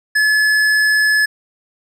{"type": "tone with tanh clipping", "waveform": "triangle", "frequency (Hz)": 1715, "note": "A6", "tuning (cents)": -45, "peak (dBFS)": -13, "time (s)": [0.15, 1.26], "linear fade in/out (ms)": 10, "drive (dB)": 17, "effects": []}